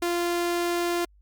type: tone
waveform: sawtooth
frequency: 346.8 Hz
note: F4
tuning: 12 cents flat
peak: -20 dBFS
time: 0.02-1.05 s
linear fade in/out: 5 ms
effects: added 50 Hz sine -54 dBFS peak until 1.21 s + Opus 48 kbps